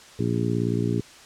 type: harmonic tone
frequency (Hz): 58.3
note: A#1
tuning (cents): +1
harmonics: 2 / 3 / 4 / 5 / 6 / 7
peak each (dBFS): -26 / -28 / -29 / -30 / -31 / -31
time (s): 0.19-1.01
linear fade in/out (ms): 5
effects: white hiss -47 dBFS RMS until 1.25 s + low-pass 7000 Hz 12 dB/octave